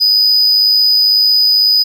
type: tone with amplitude modulation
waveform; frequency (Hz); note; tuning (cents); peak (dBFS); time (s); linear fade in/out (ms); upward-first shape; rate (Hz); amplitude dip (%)
triangle; 4978; D#8; 0; -5; 0-1.84; 20; sine; 102; 30
effects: none